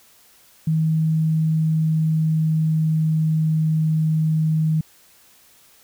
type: tone with pitch glide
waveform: sine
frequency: 158.9 to 157.53 Hz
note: D#3 to D#3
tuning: +37 to +22 cents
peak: -16 dBFS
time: 0.67-4.81 s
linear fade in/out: 5 ms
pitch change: -15 cents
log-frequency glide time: 0.82-3.68 s
effects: white hiss -53 dBFS RMS until 5.83 s